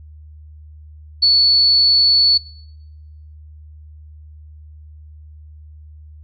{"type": "tone", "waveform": "sine", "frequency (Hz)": 4435, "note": "C#8", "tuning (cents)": 0, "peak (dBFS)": -9, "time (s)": [1.22, 2.38], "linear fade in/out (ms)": 10, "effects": ["noise-tail reverb RT60 1.0 s tail -25 dB re dry", "added 76 Hz sine -37 dBFS peak until 6.23 s"]}